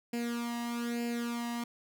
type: tone with flanger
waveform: sawtooth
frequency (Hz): 236.8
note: A#3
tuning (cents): +27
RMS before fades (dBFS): -35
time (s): 0.13-1.64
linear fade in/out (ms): 5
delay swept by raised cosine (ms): 0.41 to 1.04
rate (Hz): 1.1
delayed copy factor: +0.75
effects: none